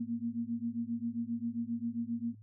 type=beating tone pair; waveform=sine; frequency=230 / 237.5 Hz; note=A#3 / A#3; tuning=-23 / +33 cents; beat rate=7.5 Hz; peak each=-36 / -36 dBFS; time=0-2.35 s; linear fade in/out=10 ms; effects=noise-tail reverb RT60 0.1 s tail -23 dB re dry + added 107 Hz sine -51 dBFS peak until 2.42 s